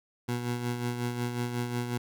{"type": "tone with tremolo", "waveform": "20% pulse", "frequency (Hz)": 121.2, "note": "B2", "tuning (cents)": -32, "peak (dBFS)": -23, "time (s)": [0.28, 1.98], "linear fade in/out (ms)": 10, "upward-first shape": "sine", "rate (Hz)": 5.5, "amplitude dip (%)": 50, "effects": []}